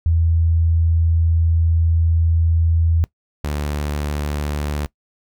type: tone pair in turn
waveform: sine / sawtooth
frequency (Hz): 82.5 / 73.58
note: E2 / D2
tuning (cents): +2 / +4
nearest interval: major second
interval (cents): 198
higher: first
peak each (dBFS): -13 / -17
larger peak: first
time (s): 0.06-3.04 / 3.44-4.86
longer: first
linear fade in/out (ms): 0
effects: noise-tail reverb RT60 0.1 s tail -21 dB re dry